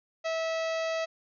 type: harmonic tone with a mistuned harmonic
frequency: 650 Hz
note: E5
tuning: 24 cents flat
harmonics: 1 / 2 / 3 / 4 / 5 / 6 / 7 / 8 / 9 / 10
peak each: -29 / -39 / -39 / -41 / -46 / -47 / -47 / -50 / -53 / -52 dBFS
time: 0.24-1.06 s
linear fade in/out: 20 ms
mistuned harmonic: 8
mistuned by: -42 cents
effects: none